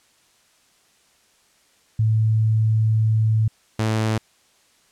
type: tone pair in turn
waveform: sine / sawtooth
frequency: 110 / 110 Hz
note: A2 / A2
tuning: 0 / 0 cents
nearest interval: unison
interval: 0 cents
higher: neither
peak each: -15 dBFS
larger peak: neither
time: 1.99-3.48 / 3.79-4.18 s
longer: first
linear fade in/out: 5 ms
effects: white hiss -59 dBFS RMS until 4.91 s + low-pass 9000 Hz 12 dB/octave